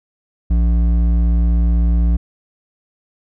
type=tone with hard clipping; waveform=triangle; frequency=58 Hz; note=A#1; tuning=8 cents flat; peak=-13 dBFS; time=0.5-2.17 s; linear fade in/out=10 ms; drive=12 dB; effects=none